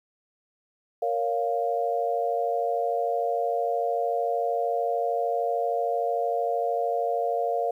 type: chord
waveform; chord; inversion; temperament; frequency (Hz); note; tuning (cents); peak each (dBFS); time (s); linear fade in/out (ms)
sine; Bb minor; none; just; 466.2 / 559.4 / 699.2; Bb4 / Db5 / F5; 0 / +16 / +2; -28 / -30 / -26; 1.02-7.71; 5
effects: 10-bit